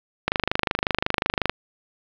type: click train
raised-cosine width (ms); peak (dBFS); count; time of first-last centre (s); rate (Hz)
0.3; -3; 32; 0.28-1.496; 25.5
effects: low-pass 4000 Hz 12 dB/octave + 7-bit